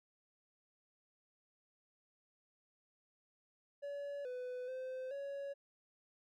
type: tone with pitch steps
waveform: triangle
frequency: 569 / 500 / 516 / 559 Hz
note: C#5 / B4 / C5 / C#5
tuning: +45 / +21 / -24 / +14 cents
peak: -39 dBFS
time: 3.82-5.54 s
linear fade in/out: 20 ms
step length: 430 ms
effects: none